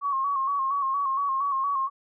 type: tone with vibrato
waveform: sine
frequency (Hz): 1100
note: C#6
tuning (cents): -14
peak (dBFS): -23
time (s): 0.01-1.9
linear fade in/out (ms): 50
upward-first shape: square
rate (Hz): 4.3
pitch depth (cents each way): 47
effects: none